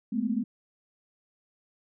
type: tone cluster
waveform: sine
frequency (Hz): 210 / 225.3 / 252.8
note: G#3 / A3 / B3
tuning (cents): +19 / +41 / +41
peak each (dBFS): -30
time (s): 0.12-0.44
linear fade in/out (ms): 10
effects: none